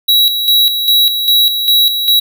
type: tone with tremolo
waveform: square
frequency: 3881 Hz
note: B7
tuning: 31 cents flat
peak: -7 dBFS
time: 0.08-2.2 s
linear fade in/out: 10 ms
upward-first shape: square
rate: 2.5 Hz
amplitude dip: 55%
effects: none